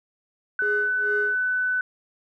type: tone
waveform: sine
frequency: 1500 Hz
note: F#6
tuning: 23 cents sharp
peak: -21 dBFS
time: 0.59-1.81 s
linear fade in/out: 2 ms
type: tone with tremolo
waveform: triangle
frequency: 415.3 Hz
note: G#4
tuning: in tune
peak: -23 dBFS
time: 0.62-1.35 s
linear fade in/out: 0 ms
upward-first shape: sine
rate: 2.3 Hz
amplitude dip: 95%
effects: none